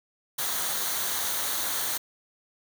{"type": "noise with comb filter", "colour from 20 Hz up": "white", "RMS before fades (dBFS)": -29, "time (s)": [0.38, 1.98], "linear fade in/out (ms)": 10, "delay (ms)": 0.39, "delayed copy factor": -0.5, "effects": []}